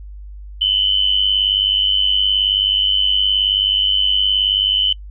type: tone pair together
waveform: sine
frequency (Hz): 2968 / 3067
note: F#7 / G7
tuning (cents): +5 / -38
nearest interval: minor second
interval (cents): 57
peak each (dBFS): -16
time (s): 0.61-4.93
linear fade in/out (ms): 5
effects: noise-tail reverb RT60 0.1 s tail -24 dB re dry + added 50 Hz sine -31 dBFS peak until 5.1 s